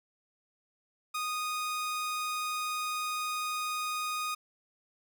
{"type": "tone", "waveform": "sawtooth", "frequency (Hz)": 1239, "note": "D#6", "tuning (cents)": -8, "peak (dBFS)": -28, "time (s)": [1.14, 4.35], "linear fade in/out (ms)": 10, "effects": []}